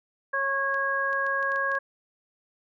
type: harmonic tone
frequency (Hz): 548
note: C#5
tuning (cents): -20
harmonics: 1 / 2 / 3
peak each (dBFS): -32 / -29 / -26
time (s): 0.33-1.79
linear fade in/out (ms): 10
type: clicks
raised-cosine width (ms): 0.2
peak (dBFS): -29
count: 8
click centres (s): 0.743 / 1.13 / 1.266 / 1.428 / 1.519 / 1.56 / 1.717 / 1.752
effects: none